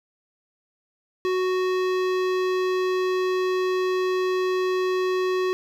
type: tone with hard clipping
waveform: sine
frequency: 370 Hz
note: F#4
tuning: in tune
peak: -23 dBFS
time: 1.25-5.53 s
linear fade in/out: 0 ms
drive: 18 dB
effects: none